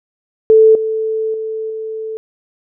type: tone with level steps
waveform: sine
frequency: 440 Hz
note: A4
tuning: in tune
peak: -4 / -15 / -19 / -21 dBFS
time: 0.5-2.17 s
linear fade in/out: 0 ms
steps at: 0.75 / 1.34 / 1.7 s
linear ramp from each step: 2 ms
effects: none